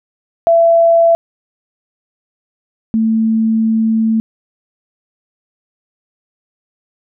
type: tone pair in turn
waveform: sine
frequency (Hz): 670 / 222.6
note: E5 / A3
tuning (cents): +28 / +20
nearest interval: octave + perfect fifth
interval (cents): 1908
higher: first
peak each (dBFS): -6 / -10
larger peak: first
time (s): 0.47-1.15 / 2.94-4.2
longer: second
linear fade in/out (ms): 0
effects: none